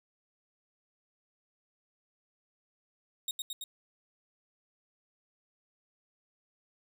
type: tone with echo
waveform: sawtooth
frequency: 3747 Hz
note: A#7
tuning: 8 cents sharp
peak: -29 dBFS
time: 3.28-3.31 s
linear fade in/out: 2 ms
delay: 110 ms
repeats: 3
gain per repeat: -2 dB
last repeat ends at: 3.64 s
effects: none